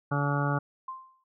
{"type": "harmonic tone", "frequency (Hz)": 143.2, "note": "D3", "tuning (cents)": -43, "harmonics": [1, 2, 3, 4, 5, 6, 8, 9, 10], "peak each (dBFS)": [-27, -34, -39, -36, -40, -35, -35, -38, -35], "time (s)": [0.11, 0.59], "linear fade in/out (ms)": 10}
{"type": "tone with exponential decay", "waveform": "sine", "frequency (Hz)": 1046.5, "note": "C6", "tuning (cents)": 0, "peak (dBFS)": -32, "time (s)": [0.88, 1.24], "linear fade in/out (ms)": 5, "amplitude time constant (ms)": 78}
{"effects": []}